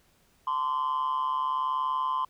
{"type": "tone with amplitude modulation", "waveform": "sine", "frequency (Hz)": 1032, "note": "C6", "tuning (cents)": -24, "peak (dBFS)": -20, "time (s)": [0.47, 2.25], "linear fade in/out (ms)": 5, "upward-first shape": "sine", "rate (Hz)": 141, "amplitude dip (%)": 80, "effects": ["tanh soft clip ceiling -22 dBFS", "pink hiss -65 dBFS RMS until 2.29 s"]}